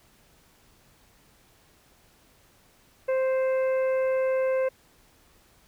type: harmonic tone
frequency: 523.3 Hz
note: C5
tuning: in tune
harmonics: 1 / 2 / 3 / 4 / 5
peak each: -22 / -38 / -40 / -41 / -45 dBFS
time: 3.08-4.69 s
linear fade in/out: 10 ms
effects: pink hiss -60 dBFS RMS until 5.67 s